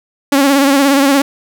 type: tone with vibrato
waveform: sawtooth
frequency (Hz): 277.2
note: C#4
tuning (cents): 0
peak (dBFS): -4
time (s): 0.32-1.22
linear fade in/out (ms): 5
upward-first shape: sine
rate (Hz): 17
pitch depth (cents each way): 55
effects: none